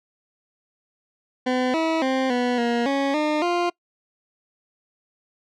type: tone with pitch steps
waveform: 20% pulse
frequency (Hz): 253.6 / 323.4 / 262.7 / 246.1 / 236.9 / 276.5 / 302.9 / 349.5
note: B3 / E4 / C4 / B3 / A#3 / C#4 / D#4 / F4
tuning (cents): +46 / -33 / +7 / -6 / +28 / -4 / -46 / +1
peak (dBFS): -15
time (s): 1.46-3.7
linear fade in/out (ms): 10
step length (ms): 280
effects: noise-tail reverb RT60 0.1 s tail -24 dB re dry + low-pass 4000 Hz 12 dB/octave